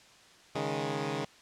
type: chord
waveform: 10% pulse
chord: C# suspended second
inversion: none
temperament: equal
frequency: 138.59 / 155.56 / 207.7 Hz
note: C#3 / D#3 / G#3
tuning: 0 / 0 / 0 cents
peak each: -27 / -27 / -30 dBFS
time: 0.55-1.25 s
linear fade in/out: 5 ms
effects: white hiss -57 dBFS RMS until 1.41 s + low-pass 6000 Hz 12 dB/octave